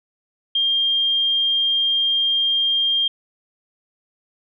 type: tone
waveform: sine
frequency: 3205 Hz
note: G7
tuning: 38 cents sharp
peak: -16 dBFS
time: 0.55-3.08 s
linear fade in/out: 5 ms
effects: none